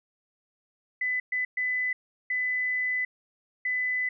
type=tone bursts at uneven times; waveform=sine; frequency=2004 Hz; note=B6; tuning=25 cents sharp; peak=-25 dBFS; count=5; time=1.01-1.2 / 1.32-1.45 / 1.57-1.93 / 2.3-3.05 / 3.65-4.09 s; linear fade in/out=5 ms; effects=none